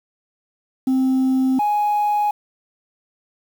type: tone pair in turn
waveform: sine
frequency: 261.6 / 832.8 Hz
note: C4 / G#5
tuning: 0 / +5 cents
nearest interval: octave + minor sixth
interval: 2005 cents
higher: second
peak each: -12 / -14 dBFS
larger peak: first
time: 0.87-1.59 / 1.59-2.31 s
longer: neither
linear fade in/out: 5 ms
effects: tanh soft clip ceiling -14 dBFS + 7-bit